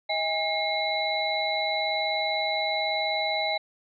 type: tone cluster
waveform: sine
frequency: 635 / 814 / 2143 / 3958 Hz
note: D#5 / G#5 / C7 / B7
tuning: +35 / -35 / +41 / +3 cents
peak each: -30 dBFS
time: 0.09-3.58 s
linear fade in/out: 10 ms
effects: none